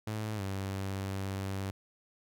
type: tone with pitch glide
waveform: sawtooth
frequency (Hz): 107.7 to 97.06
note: A2 to G2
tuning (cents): -37 to -17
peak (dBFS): -30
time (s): 0.07-1.71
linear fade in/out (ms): 5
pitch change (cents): -180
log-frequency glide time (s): 0.35-0.42
effects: none